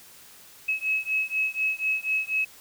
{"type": "beating tone pair", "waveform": "sine", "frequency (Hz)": [2570, 2574.1], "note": ["E7", "E7"], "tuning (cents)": [-45, -42], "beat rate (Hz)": 4.1, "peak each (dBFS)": -27, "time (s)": [0.68, 2.45], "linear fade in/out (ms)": 10, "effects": ["white hiss -50 dBFS RMS until 2.6 s"]}